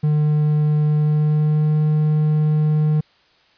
triangle tone with pitch glide, 150.8 to 152.82 Hz, D3 to D#3, +46 to -31 cents, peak -12 dBFS, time 0.03-3.01 s, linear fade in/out 10 ms, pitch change +23 cents, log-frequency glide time 0.94-1.76 s, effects white hiss -56 dBFS RMS until 3.57 s + resampled to 11025 Hz

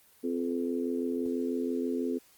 harmonic tone with a mistuned harmonic, 86.1 Hz, F2, 24 cents flat, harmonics 3 / 4 / 5 / 6, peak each -31 / -35 / -34 / -46 dBFS, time 0.23-2.19 s, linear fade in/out 20 ms, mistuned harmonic 6, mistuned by -60 cents, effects white hiss -61 dBFS RMS until 2.37 s + Opus 24 kbps

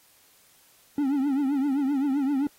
triangle tone with vibrato, 277.2 Hz, C#4, in tune, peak -20 dBFS, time 0.98-2.47 s, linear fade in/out 2 ms, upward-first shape triangle, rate 7.7 Hz, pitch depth 130 cents each way, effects white hiss -59 dBFS RMS until 2.58 s + AAC 48 kbps

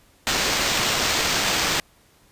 white noise with sample-and-hold, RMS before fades -22 dBFS, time 0.27-1.8 s, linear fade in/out 0 ms, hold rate 11025 Hz, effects pink hiss -57 dBFS RMS until 2.31 s + resampled to 32000 Hz

